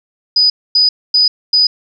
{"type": "tone bursts", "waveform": "sine", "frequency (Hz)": 4971, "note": "D#8", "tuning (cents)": -2, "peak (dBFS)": -7, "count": 4, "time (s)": [0.36, 1.67], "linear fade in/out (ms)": 5, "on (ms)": 140, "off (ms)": 250, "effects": []}